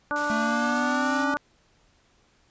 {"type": "harmonic tone", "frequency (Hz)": 293.7, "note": "D4", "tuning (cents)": 0, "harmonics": [1, 2, 3, 4, 5], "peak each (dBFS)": [-34, -32, -31, -30, -28], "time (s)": [0.11, 1.37], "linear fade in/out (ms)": 0}
{"type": "high-pass noise", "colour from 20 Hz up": "white", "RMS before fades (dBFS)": -38, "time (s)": [0.16, 1.24], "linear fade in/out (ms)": 0, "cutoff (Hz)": 100, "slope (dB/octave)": 96}
{"type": "exponential sweep", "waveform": "square", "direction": "up", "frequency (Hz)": [220, 277.2], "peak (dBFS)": -27, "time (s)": [0.3, 1.34], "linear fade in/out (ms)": 0}
{"effects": ["pink hiss -63 dBFS RMS until 2.5 s", "resampled to 16000 Hz"]}